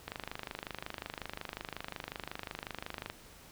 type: click train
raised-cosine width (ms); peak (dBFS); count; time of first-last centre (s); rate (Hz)
0.3; -22; 78; 0.08-3.1; 25.5
effects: pink hiss -55 dBFS RMS until 3.51 s